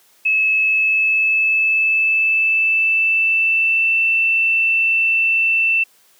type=tone with pitch glide; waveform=sine; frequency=2592 to 2671 Hz; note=E7 to E7; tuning=-30 to +22 cents; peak=-13 dBFS; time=0.25-5.84 s; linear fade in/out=10 ms; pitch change=+52 cents; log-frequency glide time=0.59-4.01 s; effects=white hiss -54 dBFS RMS until 6.19 s + high-pass 200 Hz 12 dB/octave